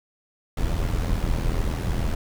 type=noise with amplitude modulation; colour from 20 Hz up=brown; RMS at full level=-21 dBFS; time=0.57-2.15 s; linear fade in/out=5 ms; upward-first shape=sine; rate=82.4 Hz; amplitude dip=65%; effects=none